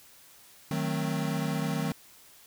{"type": "chord", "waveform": "square", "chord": "D# diminished seventh", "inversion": "none", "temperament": "equal with one note detuned", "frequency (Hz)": [155.56, 185, 220, 263.9], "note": ["D#3", "F#3", "A3", "C4"], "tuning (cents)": [0, 0, 0, 15], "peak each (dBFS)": [-32, -35, -36, -36], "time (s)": [0.71, 1.92], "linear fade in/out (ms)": 2, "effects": ["white hiss -55 dBFS RMS until 2.46 s"]}